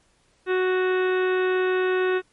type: harmonic tone with a mistuned harmonic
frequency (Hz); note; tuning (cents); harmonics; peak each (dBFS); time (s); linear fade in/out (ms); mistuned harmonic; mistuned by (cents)
370; F#4; 0; 1 / 2 / 3 / 4 / 5 / 6 / 7 / 8 / 9 / 10; -20 / -35 / -33 / -30 / -33 / -45 / -36 / -47 / -48 / -44; 0.46-2.22; 50; 6; -16
effects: pink hiss -63 dBFS RMS until 2.32 s + MP3 48 kbps